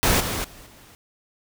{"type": "noise with level steps", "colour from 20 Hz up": "pink", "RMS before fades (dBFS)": [-19, -27, -45, -49], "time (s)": [0.03, 0.95], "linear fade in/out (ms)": 0, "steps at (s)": [0.2, 0.44, 0.66], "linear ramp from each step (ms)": 5, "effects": []}